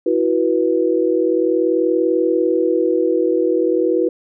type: chord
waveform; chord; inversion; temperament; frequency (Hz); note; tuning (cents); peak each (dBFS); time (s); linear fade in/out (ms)
sine; E suspended second; none; equal with one note detuned; 329.6 / 370 / 487.4; E4 / F#4 / B4; 0 / 0 / -23; -18; 0.06-4.09; 5
effects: none